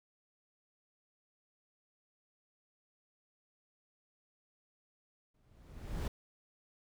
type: noise with exponential growth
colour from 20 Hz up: brown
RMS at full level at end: -33 dBFS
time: 5.34-6.08 s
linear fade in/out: 5 ms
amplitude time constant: 160 ms
effects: none